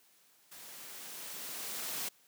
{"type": "noise with level ramp", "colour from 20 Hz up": "white", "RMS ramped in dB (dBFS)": [-51, -37], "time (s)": [0.51, 2.09], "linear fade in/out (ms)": 10, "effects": ["white hiss -66 dBFS RMS until 2.27 s", "high-pass 150 Hz 12 dB/octave"]}